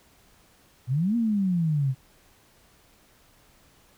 sine exponential two-way sweep, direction up then down, 116.7 to 240 to 127.5 Hz, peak -21 dBFS, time 0.87-1.95 s, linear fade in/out 50 ms, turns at 1.16 s, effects pink hiss -59 dBFS RMS until 3.97 s

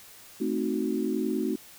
sine chord, A diminished seventh, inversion none, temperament equal, 220 / 261.6 / 311.1 / 370 Hz, A3 / C4 / Eb4 / Gb4, 0 / 0 / 0 / 0 cents, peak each -31 dBFS, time 0.4-1.56 s, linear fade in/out 10 ms, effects white hiss -50 dBFS RMS until 1.78 s

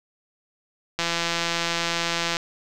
click train, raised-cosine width 0.2 ms, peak -7 dBFS, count 234, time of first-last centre 0.99-2.369 s, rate 169 Hz, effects none

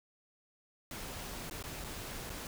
pink noise with dropouts, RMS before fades -43 dBFS, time 0.91-2.47 s, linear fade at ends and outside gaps 1 ms, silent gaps 1.498-1.51 / 1.626-1.639 / 1.841-1.845 / 2.295-2.301 s, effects none

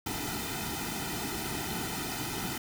pink noise with comb filter, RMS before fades -35 dBFS, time 0.06-2.58 s, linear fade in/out 5 ms, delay 1.8 ms, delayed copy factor -0.9, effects none

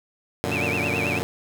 10% pulse chord, Gb augmented, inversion none, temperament equal, 92.5 / 116.54 / 146.83 Hz, Gb2 / Bb2 / D3, 0 / 0 / 0 cents, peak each -20 / -21 / -21 dBFS, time 0.44-1.23 s, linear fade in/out 0 ms
sine tone with vibrato, 2489 Hz, D#7, in tune, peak -25 dBFS, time 0.51-1.19 s, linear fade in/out 10 ms, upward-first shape triangle, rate 9.2 Hz, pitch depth 180 cents each way
effects none

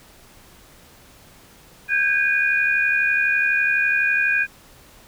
sine tone cluster, 1556 / 1628 / 2456 Hz, G6 / G#6 / D#7, -13 / -35 / -23 cents, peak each -24 / -20 / -20 dBFS, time 1.88-4.47 s, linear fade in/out 50 ms, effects pink hiss -49 dBFS RMS until 5.07 s

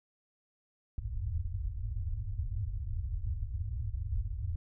white low-pass noise, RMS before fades -35 dBFS, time 0.98-4.56 s, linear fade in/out 2 ms, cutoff 110 Hz, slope 96 dB/octave, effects none

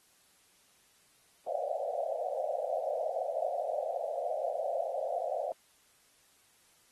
white band-pass noise, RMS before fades -34 dBFS, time 1.47-5.52 s, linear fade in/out 2 ms, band 510 to 740 Hz, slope 96 dB/octave, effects white hiss -66 dBFS RMS until 6.91 s + AAC 32 kbps

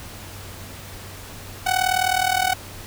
sawtooth tone with amplitude modulation, 746 Hz, F#5, 14 cents sharp, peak -11 dBFS, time 1.66-2.54 s, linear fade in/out 10 ms, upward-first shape sine, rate 39.5 Hz, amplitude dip 85%, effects added 95 Hz sine -41 dBFS peak until 2.86 s + pink hiss -39 dBFS RMS until 2.86 s

